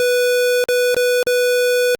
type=tone with dropouts; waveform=square; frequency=493.3 Hz; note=B4; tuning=2 cents flat; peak=-14 dBFS; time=0-1.95 s; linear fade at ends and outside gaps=0 ms; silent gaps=0.64-0.687 / 0.945-0.966 / 1.229-1.269 s; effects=Opus 48 kbps